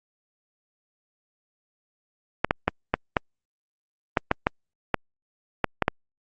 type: clicks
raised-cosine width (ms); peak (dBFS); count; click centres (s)
0.5; -4; 12; 2.446 / 2.509 / 2.68 / 2.94 / 3.168 / 4.172 / 4.314 / 4.469 / 4.943 / 5.643 / 5.823 / 5.881
effects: Opus 48 kbps